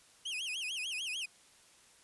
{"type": "tone with vibrato", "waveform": "40% pulse", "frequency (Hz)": 2842, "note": "F7", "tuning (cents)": 30, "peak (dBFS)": -35, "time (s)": [0.25, 1.26], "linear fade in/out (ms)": 10, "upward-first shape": "sine", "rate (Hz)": 6.7, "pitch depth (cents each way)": 250, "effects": ["white hiss -62 dBFS RMS until 2.03 s", "resampled to 24000 Hz"]}